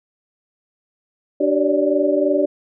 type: tone cluster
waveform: sine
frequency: 294.2 / 382.8 / 569 / 592 Hz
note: D4 / G4 / C#5 / D5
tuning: +3 / -41 / +45 / +14 cents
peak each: -20 dBFS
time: 1.4-2.46 s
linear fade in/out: 10 ms
effects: none